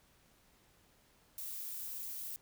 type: noise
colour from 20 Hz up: violet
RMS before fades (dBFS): -43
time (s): 1.38-2.36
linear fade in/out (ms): 0
effects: pink hiss -68 dBFS RMS until 2.41 s